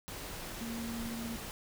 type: tone in noise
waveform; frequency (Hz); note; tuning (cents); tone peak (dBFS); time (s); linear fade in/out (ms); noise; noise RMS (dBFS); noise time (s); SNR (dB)
sine; 230.8; A#3; -17; -38; 0.61-1.36; 0; pink; -43; 0.08-1.51; +2
effects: none